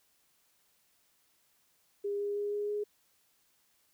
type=tone with pitch steps; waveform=sine; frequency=405.3 / 407.9 / 410.5 / 413.1 / 415.7 Hz; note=G#4 / G#4 / G#4 / G#4 / G#4; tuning=-42 / -31 / -20 / -9 / +2 cents; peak=-31 dBFS; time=2.04-2.84 s; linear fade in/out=10 ms; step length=160 ms; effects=white hiss -71 dBFS RMS until 3.93 s